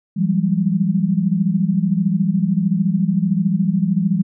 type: tone cluster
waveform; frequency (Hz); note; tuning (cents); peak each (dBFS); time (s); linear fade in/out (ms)
sine; 167.2 / 188.7 / 202.3; E3 / F#3 / G#3; +25 / +34 / -45; -19; 0.16-4.23; 20
effects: none